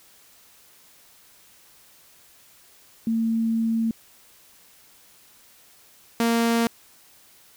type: tone pair in turn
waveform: sine / sawtooth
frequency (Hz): 226.3 / 231.7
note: A3 / A#3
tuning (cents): +49 / -10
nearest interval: unison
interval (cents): 41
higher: second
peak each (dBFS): -20 / -15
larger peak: second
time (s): 3.07-3.91 / 6.2-6.67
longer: first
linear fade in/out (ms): 2
effects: white hiss -54 dBFS RMS until 7.56 s